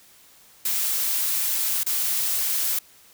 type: noise with dropouts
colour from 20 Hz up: blue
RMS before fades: -24 dBFS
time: 0.65-2.79 s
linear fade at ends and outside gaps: 5 ms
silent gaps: 1.834-1.863 s
effects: white hiss -53 dBFS RMS until 3.13 s